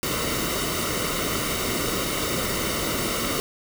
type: noise with comb filter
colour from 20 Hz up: pink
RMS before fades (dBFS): -26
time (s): 0.03-3.4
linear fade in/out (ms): 0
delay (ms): 1.2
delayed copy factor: -0.65
effects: none